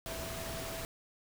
sine tone in noise, 659.3 Hz, E5, in tune, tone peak -44 dBFS, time 0.06-0.85 s, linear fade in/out 0 ms, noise pink, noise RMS -41 dBFS, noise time 0.06-0.85 s, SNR -6 dB, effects none

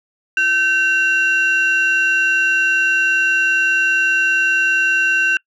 sine tone pair together, 1540.6 / 2745 Hz, G6 / F7, -30 / -31 cents, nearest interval minor seventh, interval 999 cents, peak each -13 / -15 dBFS, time 0.37-5.37 s, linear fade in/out 2 ms, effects noise-tail reverb RT60 0.1 s tail -25 dB re dry + tanh soft clip ceiling -9 dBFS

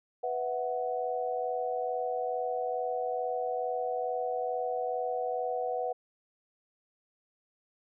sine chord, B suspended fourth, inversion none, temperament just, 493.9 / 658.5 / 740.8 Hz, B4 / E5 / F#5, 0 / -2 / +2 cents, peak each -33 / -37 / -33 dBFS, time 0.23-5.93 s, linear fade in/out 10 ms, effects none

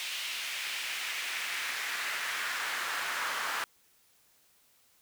brown noise with high-pass filter sweep, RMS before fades -35 dBFS, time 0-3.64 s, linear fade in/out 0 ms, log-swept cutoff 2800 to 1300 Hz, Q 1.8, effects white hiss -66 dBFS RMS until 5.01 s

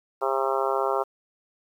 harmonic tone, 134.4 Hz, C3, 47 cents sharp, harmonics 3 / 4 / 5 / 6 / 7 / 8 / 9 / 10, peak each -28 / -29 / -30 / -31 / -31 / -32 / -33 / -33 dBFS, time 0.21-1.04 s, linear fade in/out 20 ms, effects 9-bit

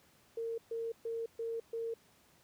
sine tone bursts, 457.9 Hz, A#4, 31 cents flat, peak -35 dBFS, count 5, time 0.37-1.94 s, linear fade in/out 5 ms, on 210 ms, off 130 ms, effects pink hiss -66 dBFS RMS until 2.43 s + high-pass 80 Hz 12 dB/octave

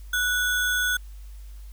sine tone with sample-and-hold, 1473 Hz, F#6, 8 cents flat, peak -21 dBFS, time 0.13-0.97 s, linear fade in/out 5 ms, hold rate 4900 Hz, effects added 50 Hz sine -38 dBFS peak until 1.72 s + white hiss -58 dBFS RMS until 1.72 s

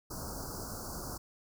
pink band-stop noise, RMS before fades -41 dBFS, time 0.1-1.18 s, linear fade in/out 10 ms, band 1500 to 4500 Hz, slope 96 dB/octave, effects none

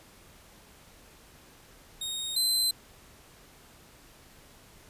sawtooth tone pair in turn, 3729 / 4077 Hz, A#7 / C8, 0 / -46 cents, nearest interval major second, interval 154 cents, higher second, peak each -29 / -21 dBFS, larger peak second, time 2.01-2.36 / 2.36-2.71 s, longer neither, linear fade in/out 5 ms, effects pink hiss -55 dBFS RMS until 4.89 s + resampled to 32000 Hz

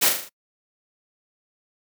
white noise with echo, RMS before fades -18 dBFS, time 0.01-0.1 s, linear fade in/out 20 ms, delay 39 ms, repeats 5, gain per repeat -5 dB, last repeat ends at 0.295 s, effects noise-tail reverb RT60 0.1 s tail -25 dB re dry + high-pass 150 Hz 12 dB/octave

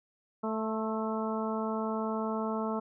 harmonic tone with a mistuned harmonic, 220.1 Hz, A3, 1 cent sharp, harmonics 1 / 2 / 3 / 4 / 5 / 6, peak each -33 / -36 / -38 / -39 / -40 / -41 dBFS, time 0.43-2.8 s, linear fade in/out 10 ms, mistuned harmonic 5, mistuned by -24 cents, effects none

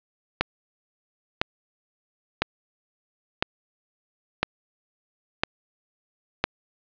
click train, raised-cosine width 0.3 ms, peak -4 dBFS, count 7, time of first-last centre 0.41-6.44 s, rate 0.995 Hz, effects resampled to 11025 Hz + 7-bit

